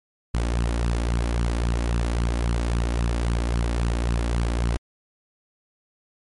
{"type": "tone with flanger", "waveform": "sawtooth", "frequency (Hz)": 58.27, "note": "A#1", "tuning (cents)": 0, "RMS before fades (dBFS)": -23, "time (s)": [0.34, 4.77], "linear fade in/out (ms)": 0, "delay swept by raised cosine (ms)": [0.67, 3.67], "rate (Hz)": 3.7, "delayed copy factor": 0.55, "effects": ["MP3 48 kbps"]}